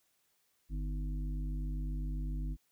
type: harmonic tone with a mistuned harmonic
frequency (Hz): 50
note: G1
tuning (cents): +35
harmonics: 1 / 3 / 5 / 6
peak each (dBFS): -34 / -43 / -47 / -52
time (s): 0.69-2.57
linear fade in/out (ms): 50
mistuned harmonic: 6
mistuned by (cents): +99
effects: white hiss -75 dBFS RMS until 2.71 s